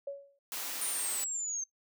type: tone with exponential decay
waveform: sine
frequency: 560 Hz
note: C#5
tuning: 18 cents sharp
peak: -32 dBFS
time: 0.07-0.39 s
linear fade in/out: 5 ms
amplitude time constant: 69 ms
type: noise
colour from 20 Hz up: white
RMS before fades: -38 dBFS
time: 0.52-1.24 s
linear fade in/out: 0 ms
type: linear sweep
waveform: sine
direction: down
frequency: 9390 to 6270 Hz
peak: -33 dBFS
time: 0.81-1.64 s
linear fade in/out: 5 ms
effects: noise-tail reverb RT60 0.1 s tail -19 dB re dry + high-pass 300 Hz 12 dB/octave